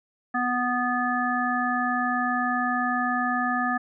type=harmonic tone; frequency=246.9 Hz; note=B3; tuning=in tune; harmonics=1 / 3 / 5 / 7; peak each=-28 / -28 / -28 / -28 dBFS; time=0.34-3.78 s; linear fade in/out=10 ms; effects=none